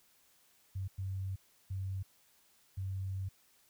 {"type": "tone bursts at uneven times", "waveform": "sine", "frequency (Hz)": 95.6, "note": "G2", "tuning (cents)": -43, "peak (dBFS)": -35, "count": 4, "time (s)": [[0.75, 0.88], [0.98, 1.36], [1.7, 2.03], [2.77, 3.29]], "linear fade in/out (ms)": 10, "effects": ["white hiss -68 dBFS RMS until 3.69 s"]}